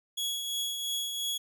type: tone with tremolo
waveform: sawtooth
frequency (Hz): 3346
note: G#7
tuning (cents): +12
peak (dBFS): -26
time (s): 0.17-1.38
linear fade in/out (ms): 10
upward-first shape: triangle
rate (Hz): 2.9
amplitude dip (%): 45
effects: none